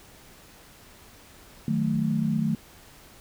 sine chord, D# diminished, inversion none, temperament equal, 155.56 / 185 / 220 Hz, D#3 / F#3 / A3, 0 / 0 / 0 cents, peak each -27 / -29 / -25 dBFS, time 1.68-2.55 s, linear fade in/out 2 ms, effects pink hiss -51 dBFS RMS until 3.2 s

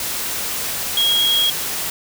sine tone in noise, 3284 Hz, G#7, 20 cents flat, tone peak -14 dBFS, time 0.97-1.5 s, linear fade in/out 2 ms, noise white, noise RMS -24 dBFS, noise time 0-1.9 s, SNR +7 dB, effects none

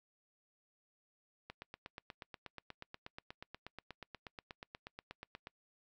click train, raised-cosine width 0.3 ms, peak -30 dBFS, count 34, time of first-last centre 1.5-5.471 s, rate 8.31 Hz, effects noise-tail reverb RT60 0.1 s tail -26 dB re dry

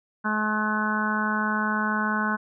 harmonic tone, 213.7 Hz, G#3, 50 cents sharp, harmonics 1 / 2 / 3 / 4 / 5 / 6 / 7 / 8, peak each -27 / -39 / -38 / -33 / -29 / -35 / -27 / -39 dBFS, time 0.24-2.37 s, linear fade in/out 20 ms, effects none

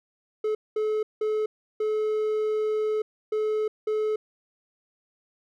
triangle tone bursts at uneven times, 430 Hz, A4, 40 cents flat, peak -21 dBFS, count 6, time 0.44-0.55 / 0.76-1.03 / 1.21-1.46 / 1.8-3.02 / 3.32-3.68 / 3.87-4.16 s, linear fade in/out 5 ms, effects none

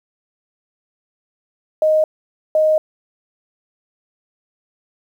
sine tone bursts at uneven times, 622.3 Hz, D#5, in tune, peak -11 dBFS, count 2, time 1.82-2.04 / 2.55-2.78 s, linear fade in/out 2 ms, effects 8-bit

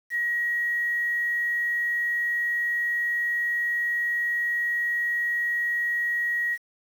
sine tone with quantisation, 1900 Hz, A#6, 33 cents sharp, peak -23 dBFS, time 0.1-6.58 s, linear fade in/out 50 ms, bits 8, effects none

